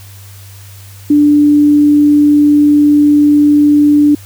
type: tone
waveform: sine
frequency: 293.7 Hz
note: D4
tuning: in tune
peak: -4 dBFS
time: 1.1-4.15 s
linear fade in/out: 5 ms
effects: added 98 Hz sine -32 dBFS peak until 4.25 s + white hiss -39 dBFS RMS until 4.25 s